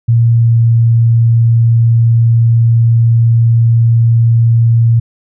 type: tone with pitch glide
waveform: sine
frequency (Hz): 116.54 to 115.73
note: A#2 to A#2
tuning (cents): 0 to -12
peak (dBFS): -5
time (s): 0.08-5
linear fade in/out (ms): 10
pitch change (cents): -12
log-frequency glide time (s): 0.33-0.54
effects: none